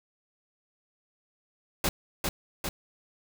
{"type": "noise with echo", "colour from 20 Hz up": "pink", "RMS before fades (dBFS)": -26, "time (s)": [1.84, 1.89], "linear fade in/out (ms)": 2, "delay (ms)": 400, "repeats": 2, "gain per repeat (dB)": -3, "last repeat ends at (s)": 2.69, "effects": []}